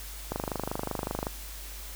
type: click train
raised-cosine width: 1 ms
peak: -16 dBFS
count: 25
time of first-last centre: 0.32-1.269 s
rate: 25.3 Hz
effects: added 50 Hz sine -41 dBFS peak until 1.95 s + white hiss -44 dBFS RMS until 1.95 s